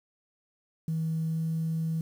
sine tone with pitch glide, 160.8 to 161.73 Hz, E3 to E3, -43 to -33 cents, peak -26 dBFS, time 0.88-2.01 s, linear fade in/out 2 ms, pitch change +10 cents, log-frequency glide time 1.27-1.4 s, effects tanh soft clip ceiling -22 dBFS + 9-bit

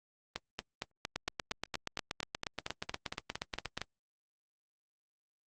two click trains, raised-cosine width 0.2 ms, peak -18 / -17 dBFS, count 16 / 23, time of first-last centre 0.36-3.816 / 1.16-3.776 s, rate 4.34 / 8.41 Hz, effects Opus 24 kbps

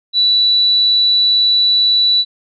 sine tone, 3951 Hz, B7, in tune, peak -9 dBFS, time 0.13-2.25 s, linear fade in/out 50 ms, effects none

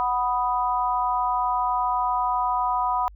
sine chord, B major, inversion second, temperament equal, 740 / 987.8 / 1244.5 Hz, F#5 / B5 / D#6, 0 / 0 / 0 cents, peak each -26 / -23 / -28 dBFS, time 0-3.08 s, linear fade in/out 0 ms, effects added 50 Hz sine -43 dBFS peak until 3.15 s

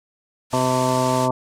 white low-pass noise, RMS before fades -33 dBFS, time 0.5-1.29 s, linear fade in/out 50 ms, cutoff 9000 Hz, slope 24 dB/octave
harmonic tone, 128 Hz, C3, 38 cents flat, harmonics 1 / 2 / 3 / 4 / 5 / 7 / 8 / 9, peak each -25 / -24 / -28 / -28 / -23 / -23 / -29 / -29 dBFS, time 0.53-1.31 s, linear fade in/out 2 ms
effects none

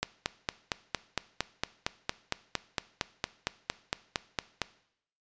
click train, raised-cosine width 0.2 ms, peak -10 dBFS, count 21, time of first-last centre 0.03-4.617 s, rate 4.36 Hz, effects noise-tail reverb RT60 0.7 s tail -18 dB re dry + resampled to 16000 Hz

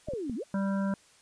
sine exponential two-way sweep, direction down then up, 659.3 to 207.7 to 659.3 Hz, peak -32 dBFS, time 0.07-0.44 s, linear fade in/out 20 ms, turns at 0.35 s
clicks, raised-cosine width 3 ms, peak -25 / -26 / -26 dBFS, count 3, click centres 0.086 / 0.136 / 0.297 s
harmonic tone, 196 Hz, G3, in tune, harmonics 1 / 3 / 5 / 7 / 8, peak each -27 / -37 / -41 / -44 / -45 dBFS, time 0.54-0.94 s, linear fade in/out 2 ms
effects white hiss -60 dBFS RMS until 1.21 s + resampled to 22050 Hz

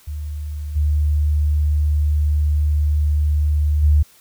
sine tone with level steps, 74.7 Hz, D2, 30 cents sharp, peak -24 / -14 / -10 dBFS, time 0.07-4.03 s, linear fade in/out 10 ms, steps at 0.75 / 3.82 s, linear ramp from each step 20 ms, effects white hiss -51 dBFS RMS until 4.2 s

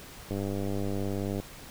click train, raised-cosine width 2 ms, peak -20 dBFS, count 109, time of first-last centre 0.31-1.4 s, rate 99.1 Hz, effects pink hiss -47 dBFS RMS until 1.7 s

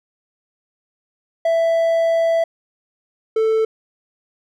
triangle tone pair in turn, 662 / 442.1 Hz, E5 / A4, +7 / +8 cents, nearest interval perfect fifth, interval 699 cents, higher first, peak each -12 dBFS, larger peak neither, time 1.45-2.44 / 3.36-3.65 s, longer first, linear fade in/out 5 ms, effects none

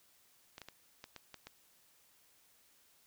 clicks, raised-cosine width 0.2 ms, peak -30 dBFS, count 7, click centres 0.581 / 0.617 / 0.686 / 1.041 / 1.163 / 1.343 / 1.47 s, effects white hiss -68 dBFS RMS until 3.06 s

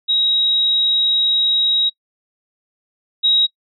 sine tone pair in turn, 3815 / 3815 Hz, A#7 / A#7, +39 / +39 cents, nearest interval unison, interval 0 cents, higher neither, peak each -13 / -11 dBFS, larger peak second, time 0.08-1.9 / 3.23-3.47 s, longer first, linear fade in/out 20 ms, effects noise-tail reverb RT60 0.1 s tail -25 dB re dry

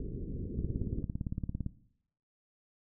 pink low-pass noise, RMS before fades -39 dBFS, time 0-1.03 s, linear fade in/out 2 ms, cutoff 420 Hz, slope 48 dB/octave
click train, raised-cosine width 5 ms, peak -22 dBFS, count 20, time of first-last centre 0.59-1.663 s, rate 17.7 Hz
effects noise-tail reverb RT60 0.7 s tail -17 dB re dry

